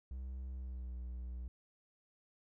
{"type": "tone with pitch glide", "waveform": "triangle", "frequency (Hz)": [64.4, 61.35], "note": ["C2", "B1"], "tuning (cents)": [-27, -11], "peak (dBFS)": -39, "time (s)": [0.11, 1.48], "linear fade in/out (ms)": 0, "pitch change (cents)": -84, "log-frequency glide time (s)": [0.54, 0.96], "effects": []}